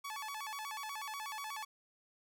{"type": "tone with vibrato", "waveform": "sawtooth", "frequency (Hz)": 987.8, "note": "B5", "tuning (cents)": 0, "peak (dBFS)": -37, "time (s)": [0.04, 1.65], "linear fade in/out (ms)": 10, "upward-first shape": "square", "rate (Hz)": 8.2, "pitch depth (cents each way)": 230, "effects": []}